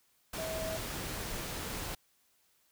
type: tone in noise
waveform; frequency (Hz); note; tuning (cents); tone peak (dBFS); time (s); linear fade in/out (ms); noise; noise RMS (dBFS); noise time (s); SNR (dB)
sine; 643; E5; -43; -37; 0.38-0.77; 5; pink; -39; 0.33-1.95; -1
effects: white hiss -71 dBFS RMS until 2.71 s